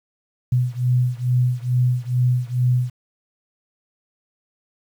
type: beating tone pair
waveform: sine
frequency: 123.7 / 126 Hz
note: B2 / B2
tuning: +3 / +35 cents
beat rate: 2.3 Hz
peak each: -19 / -20 dBFS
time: 0.52-2.9 s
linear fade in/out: 5 ms
effects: 8-bit